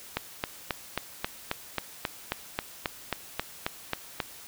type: click train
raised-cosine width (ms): 0.3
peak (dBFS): -11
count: 16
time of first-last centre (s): 0.17-4.202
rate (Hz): 3.72
effects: white hiss -47 dBFS RMS until 4.47 s